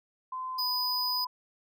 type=tone with pitch glide; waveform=sine; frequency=1029 to 1000.9 Hz; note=C6 to B5; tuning=-29 to +23 cents; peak=-33 dBFS; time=0.32-1.27 s; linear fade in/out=5 ms; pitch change=-48 cents; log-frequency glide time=0.58-0.63 s
type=tone; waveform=square; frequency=4978 Hz; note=D#8; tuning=in tune; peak=-29 dBFS; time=0.58-1.25 s; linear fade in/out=10 ms
effects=none